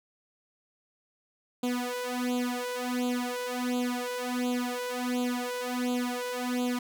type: tone with flanger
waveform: sawtooth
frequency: 247.3 Hz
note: B3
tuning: 3 cents sharp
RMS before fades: -31 dBFS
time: 1.63-6.79 s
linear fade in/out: 5 ms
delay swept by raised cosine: 0.27 to 2.07 ms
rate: 1.4 Hz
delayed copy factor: +1
effects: none